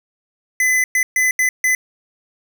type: tone bursts at uneven times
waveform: square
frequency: 2017 Hz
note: B6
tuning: 36 cents sharp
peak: -14 dBFS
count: 5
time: 0.6-0.84 / 0.95-1.03 / 1.16-1.31 / 1.39-1.49 / 1.64-1.75 s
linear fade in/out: 2 ms
effects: none